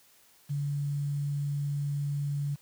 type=tone with quantisation; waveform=sine; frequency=143.4 Hz; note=D3; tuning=41 cents flat; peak=-28 dBFS; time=0.49-2.56 s; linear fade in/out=20 ms; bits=9; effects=white hiss -61 dBFS RMS until 2.61 s + high-pass 60 Hz 12 dB/octave